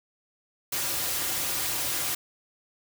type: noise with comb filter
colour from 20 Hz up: white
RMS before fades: -29 dBFS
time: 0.72-2.15 s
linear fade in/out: 5 ms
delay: 4.6 ms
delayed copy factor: -0.55
effects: none